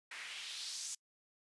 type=noise with band-pass filter sweep; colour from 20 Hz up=white; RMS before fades=-45 dBFS; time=0.11-0.95 s; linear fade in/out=5 ms; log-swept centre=1800 to 7000 Hz; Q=2.1; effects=noise-tail reverb RT60 0.1 s tail -26 dB re dry + resampled to 24000 Hz